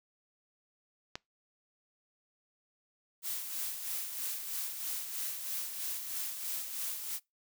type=click; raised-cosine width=0.2 ms; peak=-20 dBFS; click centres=1.155 s
type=noise with tremolo; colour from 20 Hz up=blue; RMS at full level=-36 dBFS; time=3.22-7.2 s; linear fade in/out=50 ms; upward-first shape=sine; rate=3.1 Hz; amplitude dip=50%
effects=noise-tail reverb RT60 0.2 s tail -25 dB re dry